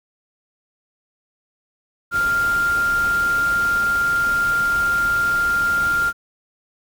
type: tone in noise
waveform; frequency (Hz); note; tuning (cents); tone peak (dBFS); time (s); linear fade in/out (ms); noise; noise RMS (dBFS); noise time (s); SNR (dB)
sine; 1397; F6; 0; -16; 2.11-6.13; 50; pink; -32; 2.11-6.13; +13
effects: none